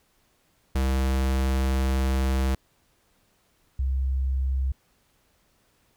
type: tone pair in turn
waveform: square / sine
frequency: 66 / 66 Hz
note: C2 / C2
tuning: +16 / +16 cents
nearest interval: unison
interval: 0 cents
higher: neither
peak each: -22 dBFS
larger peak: neither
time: 0.75-2.55 / 3.79-4.72 s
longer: first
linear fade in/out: 5 ms
effects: pink hiss -66 dBFS RMS until 5.96 s